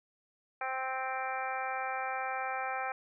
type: harmonic tone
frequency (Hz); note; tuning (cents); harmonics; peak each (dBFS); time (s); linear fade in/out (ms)
261.6; C4; 0; 2 / 3 / 4 / 5 / 6 / 7 / 8 / 9; -43 / -36 / -44 / -40 / -42 / -45 / -50 / -42; 0.61-2.92; 2
effects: none